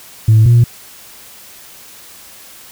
sine tone pair in turn, 110 / 118.78 Hz, A2 / A#2, 0 / +33 cents, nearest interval minor second, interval 133 cents, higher second, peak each -3 dBFS, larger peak neither, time 0.28-0.46 / 0.46-0.64 s, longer neither, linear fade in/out 5 ms, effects tanh soft clip ceiling -2 dBFS + white hiss -38 dBFS RMS until 2.71 s

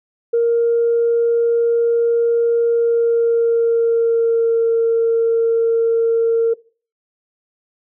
sine tone with pitch glide, 467 to 458.4 Hz, A#4 to A#4, +3 to -29 cents, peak -11 dBFS, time 0.33-6.54 s, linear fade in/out 10 ms, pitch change -32 cents, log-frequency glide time 2.67-4.69 s, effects noise-tail reverb RT60 0.4 s tail -21 dB re dry + tanh soft clip ceiling -8 dBFS

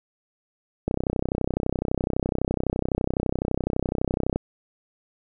click train, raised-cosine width 2 ms, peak -10 dBFS, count 112, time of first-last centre 0.88-4.36 s, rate 31.9 Hz, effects none

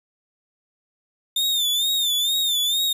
40% pulse tone with vibrato, 3601 Hz, A7, 39 cents sharp, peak -18 dBFS, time 1.36-2.93 s, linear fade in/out 5 ms, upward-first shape sine, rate 2.2 Hz, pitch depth 86 cents each way, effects none

